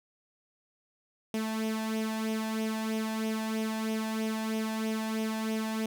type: tone with flanger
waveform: sawtooth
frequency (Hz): 220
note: A3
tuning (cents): 0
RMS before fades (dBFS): -32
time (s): 1.34-5.86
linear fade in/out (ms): 2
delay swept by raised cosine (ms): 0.33 to 1.19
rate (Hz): 3.1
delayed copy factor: +0.6
effects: none